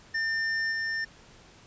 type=tone with level steps; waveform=square; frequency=1800 Hz; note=A6; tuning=39 cents sharp; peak=-27 / -29 dBFS; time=0.14-1.05 s; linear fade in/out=10 ms; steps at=0.71 s; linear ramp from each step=20 ms; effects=pink hiss -54 dBFS RMS until 1.66 s + resampled to 16000 Hz